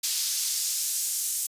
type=noise with high-pass filter sweep; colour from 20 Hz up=pink; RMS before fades=-28 dBFS; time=0.03-1.47 s; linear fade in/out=10 ms; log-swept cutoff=4700 to 7800 Hz; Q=1.4; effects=resampled to 32000 Hz